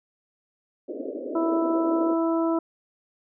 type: band-pass noise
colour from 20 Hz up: pink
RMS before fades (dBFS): -33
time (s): 0.88-2.14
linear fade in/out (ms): 10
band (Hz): 250 to 620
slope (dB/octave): 96
type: harmonic tone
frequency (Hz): 329.6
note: E4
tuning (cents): 0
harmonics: 1 / 2 / 3 / 4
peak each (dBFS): -22 / -28 / -32 / -34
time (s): 1.35-2.59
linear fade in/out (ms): 5
effects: none